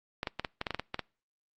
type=clicks; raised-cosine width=0.3 ms; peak=-16 dBFS; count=11; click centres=0.231 / 0.272 / 0.396 / 0.448 / 0.614 / 0.668 / 0.707 / 0.746 / 0.796 / 0.944 / 0.993 s; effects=noise-tail reverb RT60 0.4 s tail -26 dB re dry + Opus 48 kbps